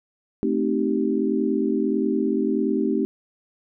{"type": "chord", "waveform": "sine", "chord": "A half-diminished seventh", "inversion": "none", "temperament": "equal with one note detuned", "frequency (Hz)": [220, 261.6, 311.1, 388.4], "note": ["A3", "C4", "Eb4", "G4"], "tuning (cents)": [0, 0, 0, -16], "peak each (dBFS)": -25, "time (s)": [0.43, 3.05], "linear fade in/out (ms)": 0, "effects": []}